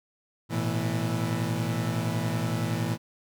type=chord; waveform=30% pulse; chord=A suspended second; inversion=none; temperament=equal with one note detuned; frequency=110 / 120.72 / 164.81 Hz; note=A2 / B2 / E3; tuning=0 / -39 / 0 cents; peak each=-28 dBFS; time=0.49-2.98 s; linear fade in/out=50 ms; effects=none